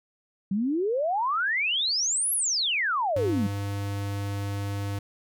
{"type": "exponential two-way sweep", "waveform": "sine", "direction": "up then down", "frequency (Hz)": [185.3, 11560, 185.3], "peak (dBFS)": -23, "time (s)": [0.51, 3.47], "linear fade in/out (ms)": 5, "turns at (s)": 2.33}
{"type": "tone", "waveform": "square", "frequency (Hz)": 100.4, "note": "G2", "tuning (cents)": 42, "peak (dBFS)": -29, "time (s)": [3.16, 4.99], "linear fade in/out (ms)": 5}
{"effects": []}